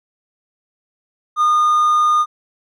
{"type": "tone with hard clipping", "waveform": "triangle", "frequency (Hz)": 1221, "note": "D#6", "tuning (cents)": -33, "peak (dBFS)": -12, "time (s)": [1.36, 2.26], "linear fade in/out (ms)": 50, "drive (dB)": 5, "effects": []}